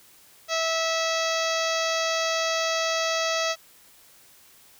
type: harmonic tone with a mistuned harmonic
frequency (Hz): 652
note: E5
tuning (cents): -19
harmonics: 1 / 2 / 3 / 4 / 5 / 6 / 7 / 8 / 9 / 10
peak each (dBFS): -27 / -30 / -32 / -33 / -34 / -35 / -35 / -36 / -37 / -37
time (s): 0.48-3.56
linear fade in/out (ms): 50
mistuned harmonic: 5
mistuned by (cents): +17
effects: white hiss -54 dBFS RMS until 4.79 s